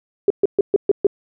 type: tone bursts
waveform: sine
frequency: 400.9 Hz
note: G4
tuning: 39 cents sharp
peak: -9 dBFS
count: 6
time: 0.28-1.068 s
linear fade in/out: 2 ms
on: 23 ms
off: 130 ms
effects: none